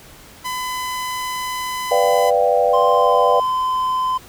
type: tone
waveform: sawtooth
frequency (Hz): 1008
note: B5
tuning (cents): +35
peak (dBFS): -19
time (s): 0.44-2.31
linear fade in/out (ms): 20
type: chord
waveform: sine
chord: G dominant seventh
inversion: first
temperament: equal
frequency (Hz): 493.9 / 587.3 / 698.5 / 784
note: B4 / D5 / F5 / G5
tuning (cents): 0 / 0 / 0 / 0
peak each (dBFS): -17 / -18 / -19 / -20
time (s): 1.91-3.4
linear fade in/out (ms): 5
type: tone with pitch glide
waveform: triangle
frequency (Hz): 1046.5 to 1024.4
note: C6 to C6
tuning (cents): 0 to -37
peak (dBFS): -15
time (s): 2.73-4.18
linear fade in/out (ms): 10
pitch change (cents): -37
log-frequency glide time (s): 2.91-3.17
effects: pink hiss -43 dBFS RMS until 4.28 s